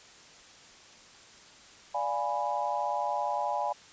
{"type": "chord", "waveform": "sine", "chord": "D diminished seventh", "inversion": "none", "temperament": "equal", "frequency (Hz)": [587.3, 698.5, 830.6, 987.8], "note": ["D5", "F5", "Ab5", "Cb6"], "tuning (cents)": [0, 0, 0, 0], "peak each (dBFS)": [-35, -35, -31, -34], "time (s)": [1.94, 3.73], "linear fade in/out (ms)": 10, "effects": ["white hiss -53 dBFS RMS until 3.92 s", "resampled to 16000 Hz"]}